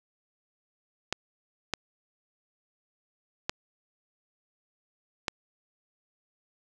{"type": "clicks", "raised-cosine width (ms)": 0.2, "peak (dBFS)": -10, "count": 4, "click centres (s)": [1.126, 1.737, 3.495, 5.282], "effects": []}